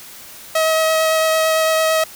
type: tone with vibrato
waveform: sawtooth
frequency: 638 Hz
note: D#5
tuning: 43 cents sharp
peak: -10 dBFS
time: 0.55-2.04 s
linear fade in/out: 5 ms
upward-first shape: triangle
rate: 8.9 Hz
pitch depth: 11 cents each way
effects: white hiss -38 dBFS RMS until 2.15 s